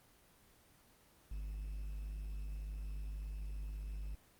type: tone with quantisation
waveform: triangle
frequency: 50.9 Hz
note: G#1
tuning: 34 cents flat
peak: -38 dBFS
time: 1.31-4.15 s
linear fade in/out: 5 ms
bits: 11
effects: pink hiss -66 dBFS RMS until 4.39 s + Opus 24 kbps